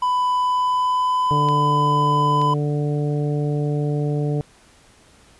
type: tone with pitch glide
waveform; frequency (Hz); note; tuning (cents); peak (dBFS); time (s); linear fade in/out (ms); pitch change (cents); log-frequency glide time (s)
triangle; 997 to 1005.7; B5 to B5; +16 to +31; -15; 0.02-2.54; 5; +15; 0.31-1.15
type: harmonic tone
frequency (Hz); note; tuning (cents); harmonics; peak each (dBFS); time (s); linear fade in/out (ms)
147.1; D3; +3; 1 / 2 / 3 / 4 / 5; -20 / -28 / -27 / -34 / -37; 1.31-4.41; 0
type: clicks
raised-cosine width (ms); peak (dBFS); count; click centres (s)
0.2; -17 / -20; 2; 1.487 / 2.416
effects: pink hiss -52 dBFS RMS until 5.39 s + resampled to 24000 Hz